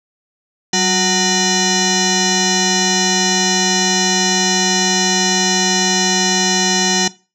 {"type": "tone with frequency modulation", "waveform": "sine", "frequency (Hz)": 2960, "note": "F#7", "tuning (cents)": 0, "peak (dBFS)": -11, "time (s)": [0.73, 7.08], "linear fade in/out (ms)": 5, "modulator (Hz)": 554, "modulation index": 6.5, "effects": ["noise-tail reverb RT60 0.3 s tail -20 dB re dry", "tanh soft clip ceiling -7 dBFS"]}